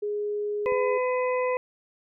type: tone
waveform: sine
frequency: 415.3 Hz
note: G#4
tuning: in tune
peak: -26 dBFS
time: 0.02-0.98 s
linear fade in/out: 10 ms
type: harmonic tone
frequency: 504 Hz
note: B4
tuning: 35 cents sharp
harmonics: 1 / 2 / 4 / 5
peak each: -24 / -30 / -36 / -38 dBFS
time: 0.66-1.57 s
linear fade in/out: 0 ms
type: click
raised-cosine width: 2 ms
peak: -29 dBFS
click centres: 0.722 s
effects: none